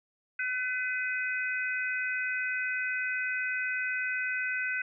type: harmonic tone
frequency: 504 Hz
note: B4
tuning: 35 cents sharp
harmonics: 3 / 4 / 5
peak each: -31 / -36 / -35 dBFS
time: 0.39-4.82 s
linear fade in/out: 5 ms
effects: none